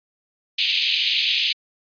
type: band-pass noise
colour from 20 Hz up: pink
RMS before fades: -21 dBFS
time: 0.58-1.53 s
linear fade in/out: 10 ms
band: 2500 to 4400 Hz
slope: 48 dB/octave
effects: resampled to 11025 Hz